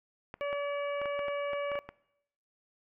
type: clicks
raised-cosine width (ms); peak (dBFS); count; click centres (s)
0.5; -26; 10; 0.341 / 0.529 / 1.016 / 1.057 / 1.192 / 1.283 / 1.533 / 1.717 / 1.755 / 1.89
type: harmonic tone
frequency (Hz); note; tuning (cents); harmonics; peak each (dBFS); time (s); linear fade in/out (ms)
572; D5; -46; 1 / 2 / 3 / 4 / 5; -32 / -40 / -46 / -42 / -49; 0.41-1.79; 0
effects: noise-tail reverb RT60 0.8 s tail -22 dB re dry